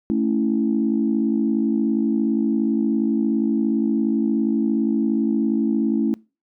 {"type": "chord", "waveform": "sine", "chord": "A major", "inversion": "none", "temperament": "equal", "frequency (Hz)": [220, 277.2, 329.6], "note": ["A3", "C#4", "E4"], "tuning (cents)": [0, 0, 0], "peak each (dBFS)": [-20, -22, -23], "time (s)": [0.1, 6.14], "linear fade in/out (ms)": 0, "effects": ["noise-tail reverb RT60 0.3 s tail -24 dB re dry", "tanh soft clip ceiling -8 dBFS"]}